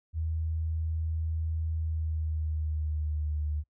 sine tone with pitch glide, 80.2 to 75.26 Hz, E2 to D2, -47 to +43 cents, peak -28 dBFS, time 0.13-3.64 s, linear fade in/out 50 ms, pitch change -110 cents, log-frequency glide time 1.76-3.36 s, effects noise-tail reverb RT60 0.1 s tail -26 dB re dry

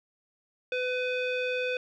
square tone with low-pass filter, 502 Hz, B4, 28 cents sharp, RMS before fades -30 dBFS, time 0.72-1.77 s, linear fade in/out 2 ms, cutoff 2900 Hz, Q 5.3, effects none

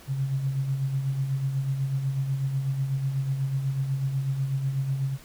sine tone with tremolo, 135.5 Hz, C#3, 39 cents flat, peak -22 dBFS, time 0.07-5.18 s, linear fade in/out 50 ms, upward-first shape sine, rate 8.1 Hz, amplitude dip 50%, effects pink hiss -50 dBFS RMS until 5.24 s

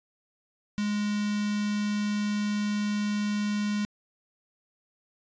square tone with notch filter, 207.7 Hz, G#3, in tune, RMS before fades -28 dBFS, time 0.78-3.85 s, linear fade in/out 0 ms, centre 670 Hz, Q 0.72, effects resampled to 16000 Hz

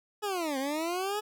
20% pulse linear two-way sweep, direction down then up, 428.8 to 259.8 to 428.8 Hz, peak -25 dBFS, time 0.22-1.21 s, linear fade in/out 20 ms, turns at 0.58 s, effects none

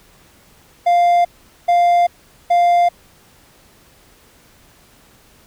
triangle tone bursts, 698.5 Hz, F5, in tune, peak -8 dBFS, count 3, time 0.86-2.89 s, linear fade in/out 10 ms, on 390 ms, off 430 ms, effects pink hiss -50 dBFS RMS until 5.46 s

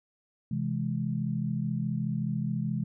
sine chord, C augmented, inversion none, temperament equal with one note detuned, 130.81 / 164.81 / 209.7 Hz, C3 / E3 / G#3, 0 / 0 / +17 cents, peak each -32 dBFS, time 0.51-2.84 s, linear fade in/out 5 ms, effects none

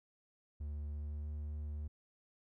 triangle tone with pitch glide, 73.7 to 74.69 Hz, D2 to D2, +7 to +30 cents, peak -37 dBFS, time 0.6-1.88 s, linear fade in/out 10 ms, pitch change +23 cents, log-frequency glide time 0.93-1.28 s, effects none

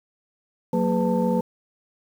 sine tone cluster, 183.4 / 230.1 / 415.8 / 499.1 / 889 Hz, F#3 / A#3 / G#4 / B4 / A5, -15 / -22 / +2 / +18 / +18 cents, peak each -23 / -23 / -31 / -24 / -29 dBFS, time 0.73-1.41 s, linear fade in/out 5 ms, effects tanh soft clip ceiling -10 dBFS + 8-bit

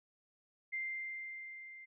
sine tone with level ramp, 2093 Hz, C7, in tune, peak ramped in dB -35 to -50 dBFS, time 0.72-1.86 s, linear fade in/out 20 ms, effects none

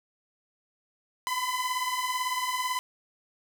sawtooth beating tone pair, 1000 / 1018 Hz, B5 / C6, +21 / -48 cents, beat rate 18 Hz, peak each -27 dBFS, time 1.27-2.79 s, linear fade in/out 0 ms, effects none

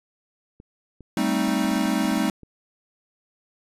clicks, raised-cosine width 3 ms, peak -31 dBFS, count 12, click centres 0.601 / 1.007 / 1.48 / 1.647 / 1.715 / 1.76 / 1.857 / 2.051 / 2.118 / 2.174 / 2.295 / 2.433 s
square chord, A half-diminished seventh, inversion third, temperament equal with one note detuned, 196 / 221 / 261.6 / 311.1 Hz, G3 / A3 / C4 / Eb4, 0 / +8 / 0 / 0 cents, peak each -27 dBFS, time 1.17-2.3 s, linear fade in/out 2 ms
effects resampled to 32000 Hz

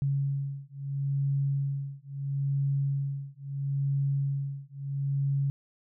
sine beating tone pair, 138.59 / 139.34 Hz, C#3 / C#3, 0 / +9 cents, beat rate 0.75 Hz, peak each -30 dBFS, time 0.02-5.5 s, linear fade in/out 0 ms, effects none

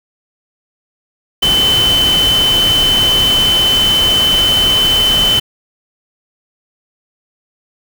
sine tone in noise, 3047 Hz, G7, 50 cents flat, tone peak -9 dBFS, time 1.42-5.4 s, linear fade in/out 10 ms, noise pink, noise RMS -19 dBFS, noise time 1.42-5.4 s, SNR +7 dB, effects none

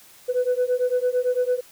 sine beating tone pair, 493.9 / 502.8 Hz, B4 / B4, 0 / +31 cents, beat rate 8.9 Hz, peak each -21 dBFS, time 0.28-1.61 s, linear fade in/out 20 ms, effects tanh soft clip ceiling -15 dBFS + white hiss -50 dBFS RMS until 1.71 s

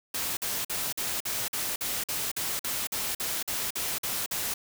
white noise bursts, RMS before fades -31 dBFS, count 16, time 0.14-4.54 s, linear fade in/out 5 ms, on 230 ms, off 48 ms, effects none

